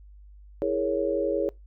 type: chord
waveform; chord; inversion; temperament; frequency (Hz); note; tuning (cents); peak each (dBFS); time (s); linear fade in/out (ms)
sine; A# half-diminished seventh; second; equal; 329.6 / 415.3 / 466.2 / 554.4; E4 / G#4 / A#4 / C#5; 0 / 0 / 0 / 0; -30 / -28 / -31 / -27; 0.62-1.49; 0
effects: noise-tail reverb RT60 0.2 s tail -24 dB re dry + added 50 Hz sine -46 dBFS peak until 1.66 s